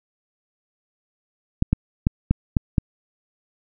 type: clicks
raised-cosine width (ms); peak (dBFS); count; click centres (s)
5; -4; 6; 1.624 / 1.73 / 2.069 / 2.31 / 2.568 / 2.782
effects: none